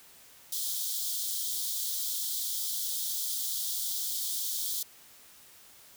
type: high-pass noise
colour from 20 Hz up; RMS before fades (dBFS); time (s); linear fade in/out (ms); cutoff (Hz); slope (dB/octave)
white; -33; 0.52-4.83; 5; 3200; 96
effects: white hiss -55 dBFS RMS until 5.96 s